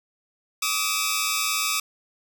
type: tone cluster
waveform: 10% pulse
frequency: 1164 / 1261 / 2643 Hz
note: D6 / D#6 / E7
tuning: -16 / +23 / +4 cents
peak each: -19 dBFS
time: 0.62-1.8 s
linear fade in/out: 5 ms
effects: none